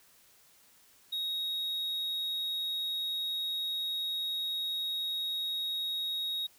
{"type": "tone", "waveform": "triangle", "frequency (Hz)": 3770, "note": "A#7", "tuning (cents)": 19, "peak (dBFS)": -30, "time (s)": [1.12, 6.47], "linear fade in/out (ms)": 10, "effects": ["white hiss -62 dBFS RMS until 6.58 s"]}